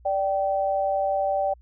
sine tone pair together, 587 / 775.4 Hz, D5 / G5, -1 / -19 cents, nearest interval perfect fourth, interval 482 cents, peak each -24 dBFS, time 0.05-1.54 s, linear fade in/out 10 ms, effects added 60 Hz sine -49 dBFS peak until 1.61 s

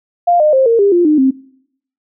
sine tone with pitch steps, 698.5 / 608.1 / 529.4 / 460.8 / 401.2 / 349.2 / 304 / 264.7 Hz, F5 / D#5 / C5 / A#4 / G4 / F4 / D#4 / C4, 0 / -40 / +20 / -20 / +40 / 0 / -40 / +20 cents, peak -7 dBFS, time 0.27-1.31 s, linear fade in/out 10 ms, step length 130 ms, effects noise-tail reverb RT60 0.7 s tail -22 dB re dry

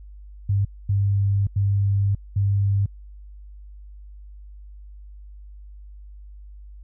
sine tone bursts at uneven times, 99.7 Hz, G2, 30 cents sharp, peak -17 dBFS, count 4, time 0.49-0.65 / 0.89-1.47 / 1.56-2.15 / 2.36-2.86 s, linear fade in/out 5 ms, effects added 50 Hz sine -39 dBFS peak until 6.83 s

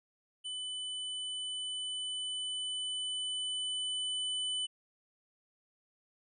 square tone with level ramp, 3000 Hz, F#7, 23 cents sharp, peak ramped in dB -38 to -33 dBFS, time 0.44-4.67 s, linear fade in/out 20 ms, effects resampled to 24000 Hz

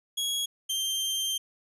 sawtooth tone pair in turn, 3322 / 3155 Hz, G#7 / G7, 0 / +10 cents, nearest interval minor second, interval 90 cents, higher first, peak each -24 dBFS, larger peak neither, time 0.17-0.46 / 0.69-1.38 s, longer second, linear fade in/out 10 ms, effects resampled to 32000 Hz

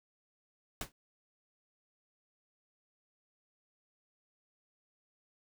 pink noise with exponential decay, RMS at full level -34 dBFS, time 0.81-0.92 s, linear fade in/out 2 ms, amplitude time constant 22 ms, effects none

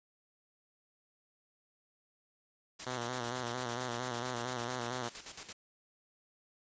white noise with tremolo, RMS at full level -43 dBFS, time 2.79-5.53 s, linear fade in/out 10 ms, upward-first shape square, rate 8.9 Hz, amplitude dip 65%
5% pulse tone with vibrato, 122.6 Hz, B2, 12 cents flat, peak -25 dBFS, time 2.86-5.09 s, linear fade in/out 10 ms, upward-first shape square, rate 4.4 Hz, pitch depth 56 cents each way
effects resampled to 16000 Hz

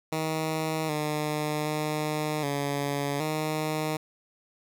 10% pulse tone with pitch steps, 158.1 / 151.2 / 152.5 / 142.2 / 155 Hz, D#3 / D#3 / D#3 / C#3 / D#3, +28 / -49 / -34 / +45 / -6 cents, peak -19 dBFS, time 0.12-3.97 s, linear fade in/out 5 ms, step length 770 ms, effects none

